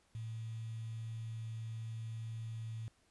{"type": "tone with quantisation", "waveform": "sine", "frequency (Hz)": 112.6, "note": "A2", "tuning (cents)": 40, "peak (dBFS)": -40, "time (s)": [0.15, 2.88], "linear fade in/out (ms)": 0, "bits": 10, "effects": ["pink hiss -72 dBFS RMS until 3.1 s", "resampled to 24000 Hz"]}